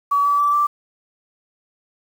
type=tone with pitch steps; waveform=sine; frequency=1139 / 1149.6 / 1160.2 / 1171 Hz; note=C#6 / D6 / D6 / D6; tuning=+47 / -37 / -21 / -5 cents; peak=-14 dBFS; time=0.11-0.67 s; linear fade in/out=10 ms; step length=140 ms; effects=7-bit